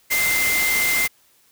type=tone in noise; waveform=sine; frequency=2085 Hz; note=C7; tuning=7 cents flat; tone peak=-19 dBFS; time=0.1-1.08 s; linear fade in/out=20 ms; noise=white; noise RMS=-23 dBFS; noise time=0.1-1.08 s; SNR=+1 dB; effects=white hiss -58 dBFS RMS until 1.51 s

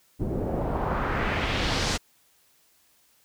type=noise with low-pass filter sweep; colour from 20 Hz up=pink; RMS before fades=-27 dBFS; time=0.19-1.98 s; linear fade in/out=20 ms; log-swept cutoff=320 to 6700 Hz; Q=1.6; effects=white hiss -63 dBFS RMS until 3.24 s

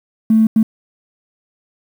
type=tone bursts at uneven times; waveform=triangle; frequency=220.6 Hz; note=A3; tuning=5 cents sharp; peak=-4 dBFS; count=2; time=0.3-0.47 / 0.56-0.63 s; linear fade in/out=5 ms; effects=tanh soft clip ceiling -6 dBFS + 7-bit

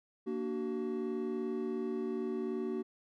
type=chord; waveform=triangle; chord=Bb augmented; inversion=none; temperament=equal with one note detuned; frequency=233.1 / 293.7 / 376.5 Hz; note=Bb3 / D4 / F#4; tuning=0 / 0 / +30 cents; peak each=-36 / -39 / -34 dBFS; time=0.26-2.83 s; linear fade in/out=20 ms; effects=none

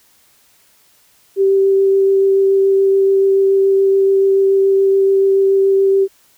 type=tone with vibrato; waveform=sine; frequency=389.5 Hz; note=G4; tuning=11 cents flat; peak=-9 dBFS; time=1.36-6.08 s; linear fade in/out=50 ms; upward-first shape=sine; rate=7 Hz; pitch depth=8 cents each way; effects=white hiss -53 dBFS RMS until 6.37 s

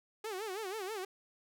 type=tone with vibrato; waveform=sawtooth; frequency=405.2 Hz; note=G#4; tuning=43 cents flat; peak=-34 dBFS; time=0.24-1.05 s; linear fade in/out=5 ms; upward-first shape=sine; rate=6.2 Hz; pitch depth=180 cents each way; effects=none

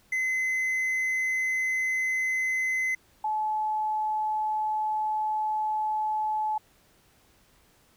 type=tone pair in turn; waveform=triangle / sine; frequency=2045 / 859.8 Hz; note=C7 / A5; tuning=-40 / -40 cents; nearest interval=octave + minor third; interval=1500 cents; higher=first; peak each=-23 / -25 dBFS; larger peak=first; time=0.12-2.95 / 3.24-6.58 s; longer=second; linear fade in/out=5 ms; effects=pink hiss -62 dBFS RMS until 7.96 s

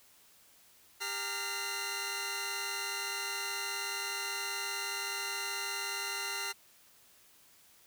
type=tone cluster; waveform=15% pulse; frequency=397.7 / 917 / 1395 / 2042 Hz; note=G4 / A#5 / F6 / C7; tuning=+25 / -29 / -2 / -43 cents; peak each=-39 / -36 / -32 / -33 dBFS; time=1-6.53 s; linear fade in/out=20 ms; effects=white hiss -62 dBFS RMS until 7.86 s

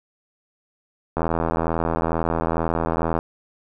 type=click train; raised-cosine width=1 ms; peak=-8 dBFS; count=167; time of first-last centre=1.17-3.189 s; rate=82.2 Hz; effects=none

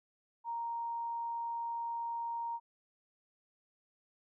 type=tone; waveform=sine; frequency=932.3 Hz; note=A#5; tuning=in tune; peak=-35 dBFS; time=0.44-2.6 s; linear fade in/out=50 ms; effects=none

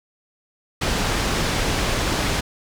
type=low-pass noise; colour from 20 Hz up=pink; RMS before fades=-22 dBFS; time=0.81-2.41 s; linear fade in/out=10 ms; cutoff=6700 Hz; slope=12 dB/octave; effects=none

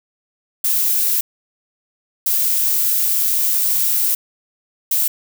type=noise bursts at uneven times; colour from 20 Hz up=violet; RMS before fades=-17 dBFS; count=3; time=0.64-1.21 / 2.26-4.15 / 4.91-5.08 s; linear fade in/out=5 ms; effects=none

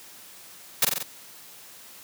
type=noise with echo; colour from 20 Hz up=white; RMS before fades=-19 dBFS; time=0.82-0.85 s; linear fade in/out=5 ms; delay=45 ms; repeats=4; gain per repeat=-3 dB; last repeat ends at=1.03 s; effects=white hiss -47 dBFS RMS until 2.03 s + high-pass 100 Hz 12 dB/octave

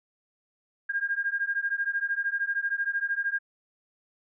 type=beating tone pair; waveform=sine; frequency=1609 / 1622 Hz; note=G6 / G#6; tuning=+45 / -41 cents; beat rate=13 Hz; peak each=-29 dBFS; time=0.89-3.39 s; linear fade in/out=10 ms; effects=none

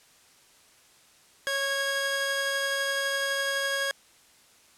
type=tone pair together; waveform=sawtooth; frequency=552 / 1644.1 Hz; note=C#5 / G#6; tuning=-7 / -18 cents; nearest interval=octave + perfect fifth; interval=1889 cents; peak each=-27 / -24 dBFS; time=1.47-3.91 s; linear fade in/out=0 ms; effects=white hiss -58 dBFS RMS until 4.77 s + low-pass 10000 Hz 12 dB/octave

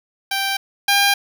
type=tone pair in turn; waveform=10% pulse; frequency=784 / 801.9 Hz; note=G5 / G5; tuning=0 / +39 cents; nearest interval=unison; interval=39 cents; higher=second; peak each=-11 / -5 dBFS; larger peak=second; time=0.31-0.57 / 0.88-1.14 s; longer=neither; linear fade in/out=5 ms; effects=none

